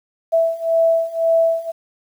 sine beating tone pair, 658 / 659.9 Hz, E5 / E5, -3 / +2 cents, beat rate 1.9 Hz, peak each -18 / -16 dBFS, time 0.32-1.72 s, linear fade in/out 20 ms, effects 8-bit

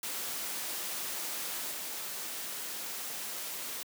white noise with level steps, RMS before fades -37 / -39 dBFS, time 0.03-3.83 s, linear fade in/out 2 ms, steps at 1.71 s, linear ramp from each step 5 ms, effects high-pass 200 Hz 12 dB/octave

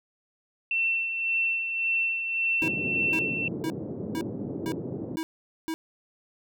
sine tone with tremolo, 2694 Hz, E7, 37 cents sharp, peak -22 dBFS, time 0.71-3.48 s, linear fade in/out 2 ms, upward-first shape sine, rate 1.8 Hz, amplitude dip 50%
square tone bursts, 322 Hz, E4, 41 cents flat, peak -29 dBFS, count 7, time 2.62-5.74 s, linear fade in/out 0 ms, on 60 ms, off 450 ms
white band-pass noise, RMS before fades -34 dBFS, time 2.62-5.16 s, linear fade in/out 5 ms, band 110 to 410 Hz, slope 24 dB/octave
effects none

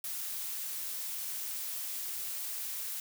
blue noise, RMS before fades -38 dBFS, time 0.04-3 s, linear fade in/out 2 ms, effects none

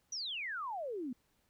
sine exponential sweep, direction down, 6080 to 233.6 Hz, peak -37 dBFS, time 0.12-1.13 s, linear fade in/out 5 ms, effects pink hiss -75 dBFS RMS until 1.49 s

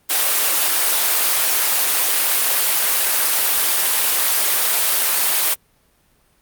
white high-pass noise, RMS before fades -17 dBFS, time 0.09-5.55 s, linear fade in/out 20 ms, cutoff 500 Hz, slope 12 dB/octave, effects pink hiss -59 dBFS RMS until 6.41 s + Opus 32 kbps

